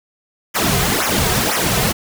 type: noise with flanger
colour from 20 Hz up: pink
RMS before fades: -17 dBFS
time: 0.54-1.93 s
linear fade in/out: 20 ms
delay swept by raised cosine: 0.23 to 3.63 ms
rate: 2 Hz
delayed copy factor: -1
effects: none